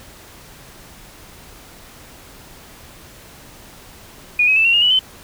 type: tone with pitch steps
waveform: sine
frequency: 2451 / 2543 / 2639 / 2738 / 2842 / 2949 / 3060 Hz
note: D#7 / D#7 / E7 / F7 / F7 / F#7 / G7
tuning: -27 / +37 / +1 / -35 / +30 / -6 / -42 cents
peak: -11 dBFS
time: 4.39-4.992 s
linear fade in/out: 5 ms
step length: 86 ms
effects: pink hiss -42 dBFS RMS until 5.23 s